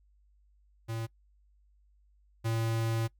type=tone pair in turn; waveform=square; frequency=113.5 / 113.5 Hz; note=A#2 / A#2; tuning=-46 / -46 cents; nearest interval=unison; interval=0 cents; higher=neither; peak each=-34 / -29 dBFS; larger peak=second; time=0.88-1.07 / 2.44-3.08 s; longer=second; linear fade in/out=20 ms; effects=noise-tail reverb RT60 0.1 s tail -22 dB re dry + added 50 Hz sine -62 dBFS peak until 3.19 s